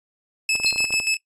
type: tone with tremolo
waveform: sawtooth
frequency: 2604 Hz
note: E7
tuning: 22 cents flat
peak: -15 dBFS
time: 0.49-1.17 s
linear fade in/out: 2 ms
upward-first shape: square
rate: 6.9 Hz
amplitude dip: 60%
type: clicks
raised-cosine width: 1 ms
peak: -21 dBFS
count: 10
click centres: 0.554 / 0.6 / 0.647 / 0.727 / 0.76 / 0.805 / 0.843 / 0.906 / 0.94 / 1.001 s
type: tone with exponential decay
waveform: sine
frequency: 4186 Hz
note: C8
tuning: in tune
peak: -16 dBFS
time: 0.66-0.9 s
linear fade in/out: 2 ms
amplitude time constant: 51 ms
effects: noise-tail reverb RT60 0.1 s tail -19 dB re dry + resampled to 22050 Hz